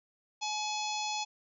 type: harmonic tone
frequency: 849 Hz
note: G#5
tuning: 38 cents sharp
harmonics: 1 / 3 / 4 / 5 / 6 / 7 / 8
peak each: -35 / -40 / -41 / -42 / -43 / -43 / -44 dBFS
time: 0.41-1.25 s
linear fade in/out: 20 ms
effects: none